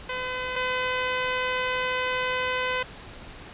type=tone pair in turn; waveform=10% pulse; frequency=507 / 507 Hz; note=B4 / B4; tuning=+45 / +45 cents; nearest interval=unison; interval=0 cents; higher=neither; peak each=-20 / -16 dBFS; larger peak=second; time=0.09-0.56 / 0.56-2.83 s; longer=second; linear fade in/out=5 ms; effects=pink hiss -43 dBFS RMS until 3.53 s + resampled to 8000 Hz